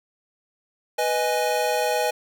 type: chord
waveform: square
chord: G# minor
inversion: first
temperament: equal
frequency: 493.9 / 622.3 / 830.6 Hz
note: B4 / D#5 / G#5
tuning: 0 / 0 / 0 cents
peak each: -26 dBFS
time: 0.98-2.11 s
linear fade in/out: 10 ms
effects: none